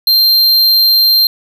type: tone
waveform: square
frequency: 4167 Hz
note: C8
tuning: 8 cents flat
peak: -7 dBFS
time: 0.07-1.27 s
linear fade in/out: 2 ms
effects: none